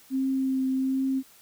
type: tone with vibrato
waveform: sine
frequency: 264.4 Hz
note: C4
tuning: 18 cents sharp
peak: -23 dBFS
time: 0.1-1.23 s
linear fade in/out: 50 ms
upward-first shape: triangle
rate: 1.3 Hz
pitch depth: 16 cents each way
effects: white hiss -55 dBFS RMS until 1.41 s